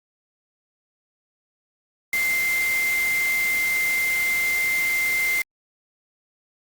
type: tone in noise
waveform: sine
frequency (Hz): 2089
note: C7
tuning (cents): -3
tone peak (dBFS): -20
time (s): 2.13-5.42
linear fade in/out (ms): 2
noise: white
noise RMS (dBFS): -31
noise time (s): 2.13-5.42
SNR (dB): +8
effects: Opus 48 kbps